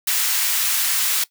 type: high-pass noise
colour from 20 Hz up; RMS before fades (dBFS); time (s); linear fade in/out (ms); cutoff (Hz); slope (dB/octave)
white; -20; 0.07-1.24; 5; 1300; 12
effects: noise-tail reverb RT60 0.1 s tail -19 dB re dry